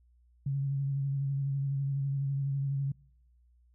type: tone with vibrato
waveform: sine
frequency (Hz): 138.2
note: C#3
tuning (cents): -5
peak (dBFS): -28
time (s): 0.46-2.92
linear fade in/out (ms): 5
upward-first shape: sine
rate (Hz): 12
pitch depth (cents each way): 26
effects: noise-tail reverb RT60 0.8 s tail -25 dB re dry + added 60 Hz sine -61 dBFS peak until 3.74 s